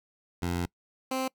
15% pulse tone pair in turn, 87.31 / 261.6 Hz, F2 / C4, 0 / 0 cents, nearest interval octave + perfect fifth, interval 1900 cents, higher second, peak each -22 dBFS, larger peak neither, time 0.42-0.66 / 1.11-1.28 s, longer first, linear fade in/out 5 ms, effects noise-tail reverb RT60 0.1 s tail -24 dB re dry

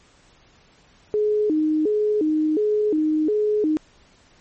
sine tone with vibrato, 361.5 Hz, F#4, 40 cents flat, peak -17 dBFS, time 1.14-3.77 s, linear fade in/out 0 ms, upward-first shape square, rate 1.4 Hz, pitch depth 270 cents each way, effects pink hiss -55 dBFS RMS until 4.4 s + MP3 32 kbps

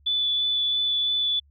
sine tone with vibrato, 3472 Hz, A7, 24 cents flat, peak -21 dBFS, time 0.06-1.4 s, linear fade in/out 10 ms, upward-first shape sine, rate 3 Hz, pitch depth 8 cents each way, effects added 71 Hz sine -55 dBFS peak until 1.5 s

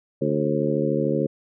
harmonic tone with a mistuned harmonic, 73.42 Hz, D2, in tune, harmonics 2 / 3 / 4 / 5 / 6 / 7, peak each -27 / -27 / -27 / -27 / -27 / -27 dBFS, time 0.21-1.27 s, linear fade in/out 10 ms, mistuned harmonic 7, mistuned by +71 cents, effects none

